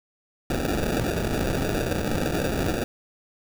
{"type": "noise with sample-and-hold", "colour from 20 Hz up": "violet", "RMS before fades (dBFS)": -25, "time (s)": [0.5, 2.84], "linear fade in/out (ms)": 2, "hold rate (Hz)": 1050, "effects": []}